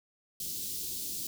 white band-stop noise, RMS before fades -37 dBFS, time 0.4-1.27 s, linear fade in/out 2 ms, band 380 to 3700 Hz, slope 24 dB/octave, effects none

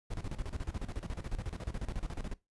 brown noise with tremolo, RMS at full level -36 dBFS, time 0.1-2.34 s, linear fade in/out 10 ms, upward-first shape square, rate 14 Hz, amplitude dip 80%, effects noise-tail reverb RT60 0.2 s tail -19 dB re dry + resampled to 24000 Hz

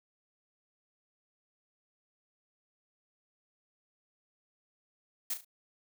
blue noise with echo, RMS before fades -33 dBFS, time 5.3-5.34 s, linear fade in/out 5 ms, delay 36 ms, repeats 3, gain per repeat -9 dB, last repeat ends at 5.448 s, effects none

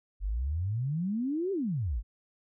sine exponential two-way sweep, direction up then down, 44.49 to 405.1 to 44.49 Hz, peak -28 dBFS, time 0.2-2.03 s, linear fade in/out 50 ms, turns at 1.52 s, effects none

